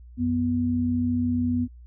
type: tone pair together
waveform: sine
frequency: 92.2 / 246.1 Hz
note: F#2 / B3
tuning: -6 / -6 cents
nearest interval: octave + perfect fourth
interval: 1700 cents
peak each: -28 / -22 dBFS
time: 0.17-1.68 s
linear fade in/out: 50 ms
effects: added 60 Hz sine -43 dBFS peak until 1.86 s